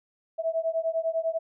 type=beating tone pair; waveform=sine; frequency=648 / 658 Hz; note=E5 / E5; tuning=-30 / -3 cents; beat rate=10 Hz; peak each=-28 dBFS; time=0.38-1.39 s; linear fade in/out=20 ms; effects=none